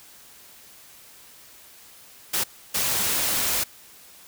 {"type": "noise bursts at uneven times", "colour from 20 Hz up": "white", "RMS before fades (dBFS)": -24, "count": 2, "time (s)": [[2.33, 2.44], [2.74, 3.64]], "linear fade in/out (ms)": 10, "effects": ["white hiss -49 dBFS RMS until 4.27 s"]}